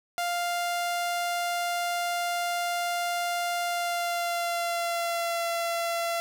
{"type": "tone with pitch glide", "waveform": "sawtooth", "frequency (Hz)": [698.5, 679], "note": ["F5", "F5"], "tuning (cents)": [0, -49], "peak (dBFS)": -23, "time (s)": [0.18, 6.2], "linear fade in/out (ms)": 0, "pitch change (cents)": -49, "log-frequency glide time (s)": [3.64, 5.45], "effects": []}